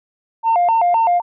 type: tone with vibrato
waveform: sine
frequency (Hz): 799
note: G5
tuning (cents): +33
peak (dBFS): -10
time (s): 0.43-1.22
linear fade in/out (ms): 50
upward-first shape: square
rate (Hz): 3.9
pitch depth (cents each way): 220
effects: tanh soft clip ceiling -9 dBFS